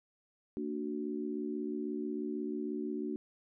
sine chord, Bb augmented, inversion none, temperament equal with one note detuned, 227.6 / 293.7 / 370 Hz, Bb3 / D4 / F#4, -41 / 0 / 0 cents, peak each -39 / -38 / -39 dBFS, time 0.57-3.16 s, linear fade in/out 0 ms, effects none

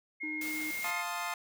sine tone with pitch glide, 2148 to 2132 Hz, C7 to C7, +45 to +32 cents, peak -35 dBFS, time 0.2-1.03 s, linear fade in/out 20 ms, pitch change -13 cents, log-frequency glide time 0.36-0.72 s
triangle tone, 307.8 Hz, D#4, 19 cents flat, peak -37 dBFS, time 0.23-0.71 s, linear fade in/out 5 ms
white high-pass noise, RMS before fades -42 dBFS, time 0.41-0.91 s, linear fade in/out 5 ms, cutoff 120 Hz, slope 12 dB/octave
25% pulse chord, F dominant seventh, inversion none, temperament equal, 698.5 / 880 / 1046.5 / 1244.5 Hz, F5 / A5 / C6 / Eb6, 0 / 0 / 0 / 0 cents, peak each -36 dBFS, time 0.84-1.34 s, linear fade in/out 2 ms
effects none

